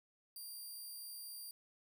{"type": "tone", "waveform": "5% pulse", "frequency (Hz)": 4741, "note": "D8", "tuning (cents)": 16, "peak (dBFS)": -40, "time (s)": [0.36, 1.51], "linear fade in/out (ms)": 2, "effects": []}